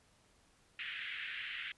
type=band-pass noise; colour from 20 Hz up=pink; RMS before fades=-43 dBFS; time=0.79-1.72 s; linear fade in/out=2 ms; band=1600 to 3200 Hz; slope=48 dB/octave; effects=pink hiss -69 dBFS RMS until 1.77 s + resampled to 24000 Hz